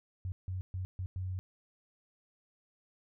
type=tone bursts at uneven times; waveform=sine; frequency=92.7 Hz; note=F#2; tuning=4 cents sharp; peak=-34 dBFS; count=5; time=0.25-0.32 / 0.48-0.61 / 0.74-0.85 / 0.99-1.06 / 1.16-1.39 s; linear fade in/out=0 ms; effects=none